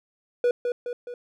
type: tone with echo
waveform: triangle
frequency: 486.5 Hz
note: B4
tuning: 26 cents flat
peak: -16 dBFS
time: 0.44-0.51 s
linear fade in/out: 2 ms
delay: 210 ms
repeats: 3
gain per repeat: -5 dB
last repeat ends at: 1.14 s
effects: none